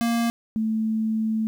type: tone pair in turn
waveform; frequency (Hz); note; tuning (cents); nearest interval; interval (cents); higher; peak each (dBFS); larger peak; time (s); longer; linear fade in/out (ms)
square / sine; 233.1 / 220; A#3 / A3; 0 / 0; minor second; 100; first; -21; neither; 0.01-0.3 / 0.56-1.47; second; 0
effects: 10-bit

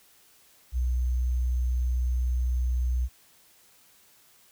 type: tone with sample-and-hold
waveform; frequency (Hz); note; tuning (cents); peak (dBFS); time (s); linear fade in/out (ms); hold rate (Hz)
sine; 62; B1; +7; -23; 0.72-3.09; 50; 6300
effects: white hiss -59 dBFS RMS until 4.51 s

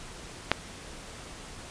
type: click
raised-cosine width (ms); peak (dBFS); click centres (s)
0.3; -4; 0.516
effects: pink hiss -44 dBFS RMS until 1.7 s + resampled to 22050 Hz

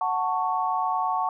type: chord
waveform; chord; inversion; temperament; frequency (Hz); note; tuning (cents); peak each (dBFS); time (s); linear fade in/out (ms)
sine; F# minor; none; just; 740 / 888 / 1110; F#5 / A5 / C#6; 0 / +16 / +2; -27; 0.01-1.29; 2
effects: none

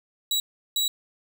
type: tone bursts at uneven times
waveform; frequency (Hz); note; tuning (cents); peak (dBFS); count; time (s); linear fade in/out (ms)
sawtooth; 3893; B7; -26; -19; 2; 0.31-0.4 / 0.76-0.88; 2
effects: none

